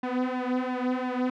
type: tone with flanger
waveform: sawtooth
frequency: 252.3 Hz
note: B3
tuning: 37 cents sharp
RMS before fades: -28 dBFS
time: 0.03-1.3 s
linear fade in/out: 5 ms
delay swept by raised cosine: 1.1 to 3.8 ms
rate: 2.9 Hz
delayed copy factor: +0.75
effects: low-pass 2000 Hz 12 dB/octave